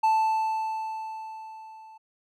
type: tone with level ramp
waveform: triangle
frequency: 880 Hz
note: A5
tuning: in tune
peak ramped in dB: -16 to -44 dBFS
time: 0.03-1.98 s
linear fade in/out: 10 ms
effects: none